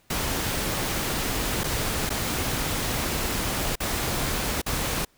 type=noise with dropouts; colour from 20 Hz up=pink; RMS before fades=-27 dBFS; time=0.1-5.05 s; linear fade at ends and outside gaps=5 ms; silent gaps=1.636-1.64 / 2.094-2.102 / 3.756-3.802 / 4.617-4.662 s; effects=pink hiss -62 dBFS RMS until 5.17 s